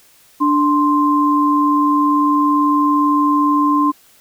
sine tone pair together, 293.7 / 1046.6 Hz, D4 / C6, 0 / 0 cents, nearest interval octave + minor seventh, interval 2200 cents, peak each -14 dBFS, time 0.4-3.92 s, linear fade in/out 20 ms, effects white hiss -50 dBFS RMS until 4.2 s

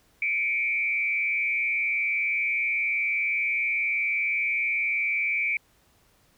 sine tone with frequency modulation, 2312 Hz, D7, 28 cents flat, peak -23 dBFS, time 0.22-5.57 s, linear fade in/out 2 ms, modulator 125 Hz, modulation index 0.81, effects pink hiss -63 dBFS RMS until 6.37 s

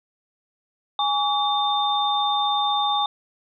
sine tone cluster, 826 / 1141 / 3608 Hz, G#5 / C#6 / A7, -10 / +50 / +43 cents, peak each -22 / -26 / -24 dBFS, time 0.99-3.06 s, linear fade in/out 2 ms, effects none

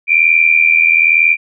sine tone pair together, 2333 / 2414 Hz, D7 / D7, -12 / +47 cents, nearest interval minor second, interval 59 cents, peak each -10 dBFS, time 0.07-1.37 s, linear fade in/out 50 ms, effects none

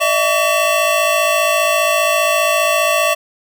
square tone cluster, 605 / 660 / 1135 / 2684 Hz, D#5 / E5 / C#6 / E7, -49 / +2 / +41 / +31 cents, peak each -19 dBFS, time 0-3.15 s, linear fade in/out 20 ms, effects none

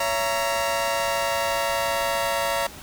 sawtooth chord, A# diminished, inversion first, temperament just, 559.4 / 671.3 / 932.3 Hz, C#5 / E5 / A#5, +16 / +31 / 0 cents, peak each -23 dBFS, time 0-2.67 s, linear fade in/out 5 ms, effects pink hiss -41 dBFS RMS until 2.82 s

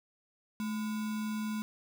sine tone with sample-and-hold, 215.5 Hz, A3, 36 cents flat, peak -32 dBFS, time 0.6-1.62 s, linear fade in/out 0 ms, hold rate 1225 Hz, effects none

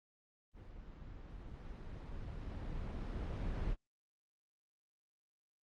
brown noise with level ramp, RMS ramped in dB -53 to -37 dBFS, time 0.53-3.76 s, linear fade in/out 50 ms, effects low-pass 4000 Hz 12 dB/octave + Opus 24 kbps

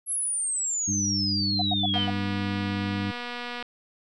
sine exponential sweep, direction down, 11260 to 2960 Hz, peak -25 dBFS, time 0.06-2.08 s, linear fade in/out 50 ms
harmonic tone, 99.5 Hz, G2, 26 cents sharp, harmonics 1 / 2 / 3, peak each -31 / -29 / -33 dBFS, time 0.87-3.12 s, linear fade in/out 20 ms
sine tone bursts, 726 Hz, F#5, 33 cents flat, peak -25 dBFS, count 5, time 1.59-2.102 s, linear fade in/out 5 ms, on 28 ms, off 93 ms
click train, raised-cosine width 0.3 ms, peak -19 dBFS, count 409, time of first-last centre 1.94-3.626 s, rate 242 Hz
effects none

